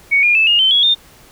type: tone with pitch steps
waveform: sine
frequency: 2233 / 2421 / 2625 / 2846 / 3086 / 3346 / 3628 Hz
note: C#7 / D#7 / E7 / F7 / G7 / G#7 / A#7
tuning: +12 / -48 / -8 / +32 / -28 / +12 / -48 cents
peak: -9 dBFS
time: 0.11-0.95 s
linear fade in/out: 20 ms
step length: 120 ms
effects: pink hiss -45 dBFS RMS until 1.31 s